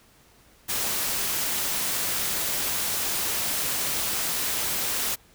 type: noise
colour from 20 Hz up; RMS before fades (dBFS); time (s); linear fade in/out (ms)
white; -27; 0.68-5.16; 20
effects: pink hiss -57 dBFS RMS until 5.34 s